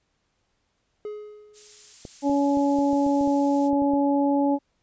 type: tone with exponential decay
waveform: triangle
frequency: 420.5 Hz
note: G#4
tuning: 22 cents sharp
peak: -27 dBFS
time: 1.05-1.93 s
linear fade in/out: 1 ms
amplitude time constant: 190 ms
type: noise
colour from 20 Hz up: violet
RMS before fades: -38 dBFS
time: 1.53-3.71 s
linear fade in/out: 50 ms
type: clicks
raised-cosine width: 2 ms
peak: -24 dBFS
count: 11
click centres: 2.052 / 2.297 / 2.572 / 2.787 / 2.931 / 3.065 / 3.211 / 3.275 / 3.731 / 3.821 / 3.936 s
type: harmonic tone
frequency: 282.2 Hz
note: C#4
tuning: 31 cents sharp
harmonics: 1 / 2 / 3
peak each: -20 / -26 / -27 dBFS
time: 2.22-4.59 s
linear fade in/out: 50 ms
effects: pink hiss -72 dBFS RMS until 4.82 s + resampled to 16000 Hz